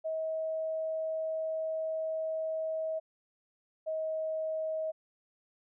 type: tone pair in turn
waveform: sine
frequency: 638 / 633.6 Hz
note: D#5 / D#5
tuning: +43 / +31 cents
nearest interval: unison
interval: 12 cents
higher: first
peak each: -31 / -31 dBFS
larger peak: neither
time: 0.04-3 / 3.86-4.92 s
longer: first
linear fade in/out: 20 ms
effects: none